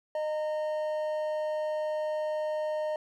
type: tone pair together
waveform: triangle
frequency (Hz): 614 / 920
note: D#5 / A#5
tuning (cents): -23 / -23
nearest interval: perfect fifth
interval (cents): 700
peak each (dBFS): -27 / -38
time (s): 0.15-2.96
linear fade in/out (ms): 2
effects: none